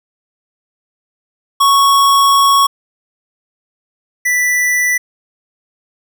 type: tone pair in turn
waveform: square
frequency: 1109 / 1976 Hz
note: C#6 / B6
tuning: 0 / 0 cents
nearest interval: minor seventh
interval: 1000 cents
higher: second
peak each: -8 / -12 dBFS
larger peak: first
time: 1.6-2.67 / 4.25-4.98 s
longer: first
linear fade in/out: 10 ms
effects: none